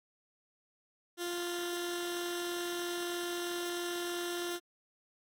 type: tone with notch filter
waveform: 15% pulse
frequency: 349.2 Hz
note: F4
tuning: in tune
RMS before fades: -37 dBFS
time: 1.17-4.6 s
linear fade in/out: 50 ms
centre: 890 Hz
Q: 0.66
effects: AAC 64 kbps